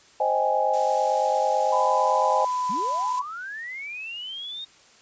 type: chord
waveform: sine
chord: Ab major seventh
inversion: first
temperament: equal with one note detuned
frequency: 523.3 / 622.3 / 784 / 833 Hz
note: C5 / Eb5 / G5 / Ab5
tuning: 0 / 0 / 0 / +5 cents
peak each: -26 / -26 / -28 / -23 dBFS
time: 0.2-2.45 s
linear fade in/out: 5 ms
type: noise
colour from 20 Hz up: blue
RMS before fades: -36 dBFS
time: 0.73-3.2 s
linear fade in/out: 10 ms
type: tone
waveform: sine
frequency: 1000 Hz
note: B5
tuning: 21 cents sharp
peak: -23 dBFS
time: 1.72-3.22 s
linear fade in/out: 10 ms
type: linear sweep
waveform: sine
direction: up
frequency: 164.81 to 3729 Hz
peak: -32 dBFS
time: 2.69-4.65 s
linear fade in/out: 10 ms
effects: white hiss -54 dBFS RMS until 5.01 s + resampled to 16000 Hz